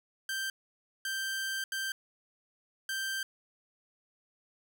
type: tone bursts at uneven times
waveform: sawtooth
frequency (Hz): 1568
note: G6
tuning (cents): 0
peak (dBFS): -29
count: 4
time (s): 0.29-0.5 / 1.05-1.64 / 1.72-1.92 / 2.89-3.23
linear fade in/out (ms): 2
effects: none